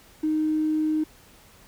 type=tone; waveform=triangle; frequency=310 Hz; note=D#4; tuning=6 cents flat; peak=-17 dBFS; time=0.23-1.04 s; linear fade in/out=10 ms; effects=tanh soft clip ceiling -19 dBFS + pink hiss -53 dBFS RMS until 1.67 s